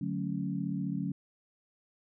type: chord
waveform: sine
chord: D major seventh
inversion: none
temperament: equal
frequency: 146.83 / 185 / 220 / 277.2 Hz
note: D3 / F#3 / A3 / C#4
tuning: 0 / 0 / 0 / 0 cents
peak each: -37 / -34 / -39 / -37 dBFS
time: 0.01-1.12 s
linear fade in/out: 5 ms
effects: none